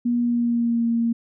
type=tone with pitch glide; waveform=sine; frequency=240 to 232.1 Hz; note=B3 to A#3; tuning=-49 to -7 cents; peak=-18 dBFS; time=0.05-1.13 s; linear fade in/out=10 ms; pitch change=-58 cents; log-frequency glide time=0.2-0.86 s; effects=none